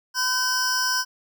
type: tone cluster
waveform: square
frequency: 1013 / 1530 / 5170 / 5750 Hz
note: B5 / G6 / E8 / F8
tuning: +44 / -42 / -34 / +50 cents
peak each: -29 / -26 / -26 / -30 dBFS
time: 0.14-1.05 s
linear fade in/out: 50 ms
effects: none